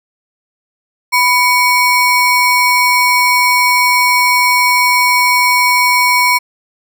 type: ring-modulated tone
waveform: square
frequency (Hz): 1619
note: G#6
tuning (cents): -45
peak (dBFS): -6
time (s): 1.12-6.39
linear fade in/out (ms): 20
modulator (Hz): 628
effects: none